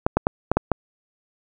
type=clicks; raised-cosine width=1 ms; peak=-3 dBFS; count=6; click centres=0.065 / 0.17 / 0.269 / 0.516 / 0.57 / 0.717 s; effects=none